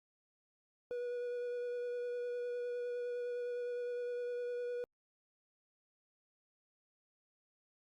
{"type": "tone with vibrato", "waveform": "triangle", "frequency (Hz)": 486.5, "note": "B4", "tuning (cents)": -26, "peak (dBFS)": -35, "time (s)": [0.91, 4.84], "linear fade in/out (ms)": 0, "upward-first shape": "sine", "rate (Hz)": 9.8, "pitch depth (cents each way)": 13, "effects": ["Opus 48 kbps"]}